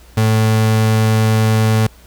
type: tone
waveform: 35% pulse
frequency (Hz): 110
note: A2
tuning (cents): 0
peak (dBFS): -9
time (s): 0.17-1.87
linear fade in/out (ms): 5
effects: added 60 Hz sine -42 dBFS peak until 2.06 s + pink hiss -47 dBFS RMS until 2.06 s